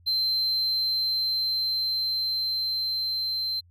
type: tone with level ramp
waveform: triangle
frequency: 4110 Hz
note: C8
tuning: 32 cents flat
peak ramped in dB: -21 to -25 dBFS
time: 0.06-3.61 s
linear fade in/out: 20 ms
effects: added 87 Hz sine -54 dBFS peak until 3.7 s